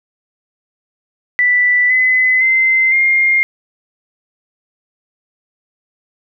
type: tone with pitch steps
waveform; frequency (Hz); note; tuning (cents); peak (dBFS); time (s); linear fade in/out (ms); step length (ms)
sine; 1975.5 / 2023 / 2071 / 2121; B6 / B6 / C7 / C7; 0 / +41 / -18 / +23; -9; 1.39-3.43; 0; 510
effects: none